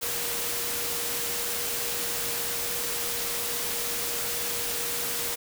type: tone in noise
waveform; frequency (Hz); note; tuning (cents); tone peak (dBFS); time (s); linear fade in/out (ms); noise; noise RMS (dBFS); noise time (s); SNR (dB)
sine; 474.2; A#4; +30; -40; 0.01-5.36; 20; white; -30; 0.01-5.36; -13
effects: none